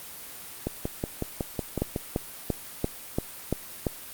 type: two click trains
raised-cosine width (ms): 2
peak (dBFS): -11 / -14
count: 7 / 8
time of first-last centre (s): 1.82-3.868 / 0.67-1.962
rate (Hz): 2.93 / 5.42
effects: white hiss -42 dBFS RMS until 4.13 s + Opus 32 kbps